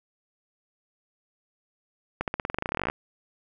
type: accelerating click train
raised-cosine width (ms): 0.5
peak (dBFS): -12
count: 21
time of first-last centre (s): 2.21-2.9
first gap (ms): 68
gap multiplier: 0.92
effects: none